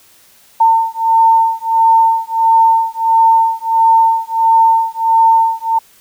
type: beating tone pair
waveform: sine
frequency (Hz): 903 / 904.5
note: A5 / A5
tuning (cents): +45 / +48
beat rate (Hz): 1.5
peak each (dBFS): -11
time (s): 0.6-5.79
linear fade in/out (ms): 10
effects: white hiss -47 dBFS RMS until 6 s